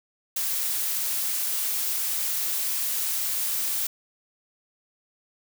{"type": "noise", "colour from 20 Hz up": "blue", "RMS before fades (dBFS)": -27, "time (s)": [0.36, 3.87], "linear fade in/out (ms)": 5, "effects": []}